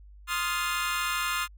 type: chord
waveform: 25% pulse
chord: F dominant seventh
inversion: second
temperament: equal with one note detuned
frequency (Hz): 1046.5 / 1244.5 / 1396.9 / 1731.8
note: C6 / Eb6 / F6 / A6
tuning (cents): 0 / 0 / 0 / -28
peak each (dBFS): -30 / -28 / -28 / -32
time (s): 0.27-1.48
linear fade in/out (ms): 50
effects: added 50 Hz sine -47 dBFS peak until 1.57 s